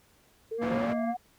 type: exponential sweep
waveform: sine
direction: up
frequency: 438.1 to 740 Hz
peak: -31 dBFS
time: 0.51-1.17 s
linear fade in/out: 10 ms
type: harmonic tone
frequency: 233.1 Hz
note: A#3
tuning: in tune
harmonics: 1 / 3 / 5 / 7 / 9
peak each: -29 / -39 / -43 / -46 / -48 dBFS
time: 0.58-1.15 s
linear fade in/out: 50 ms
type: band-pass noise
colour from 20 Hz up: pink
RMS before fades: -35 dBFS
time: 0.61-0.94 s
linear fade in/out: 20 ms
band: 150 to 1700 Hz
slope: 12 dB/octave
effects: pink hiss -63 dBFS RMS until 1.38 s